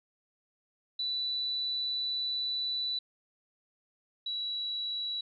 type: tone pair in turn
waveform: sine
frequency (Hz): 3969 / 3914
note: B7 / B7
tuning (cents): +8 / -16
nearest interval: unison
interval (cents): 24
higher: first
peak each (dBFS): -30 / -32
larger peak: first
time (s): 0.99-2.99 / 4.26-5.21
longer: first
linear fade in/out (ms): 5
effects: none